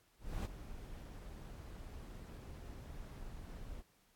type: noise with ADSR envelope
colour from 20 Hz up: brown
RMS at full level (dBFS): -37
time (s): 0.19-3.83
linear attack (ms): 260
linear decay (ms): 15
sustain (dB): -12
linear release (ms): 36
effects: pink hiss -72 dBFS RMS until 4.15 s + AAC 64 kbps